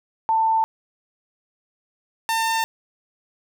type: tone pair in turn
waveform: sine / sawtooth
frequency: 891 / 901.4 Hz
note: A5 / A5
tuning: +22 / +42 cents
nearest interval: unison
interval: 20 cents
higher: second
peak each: -16 dBFS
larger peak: neither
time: 0.29-0.64 / 2.29-2.64 s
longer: neither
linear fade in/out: 0 ms
effects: none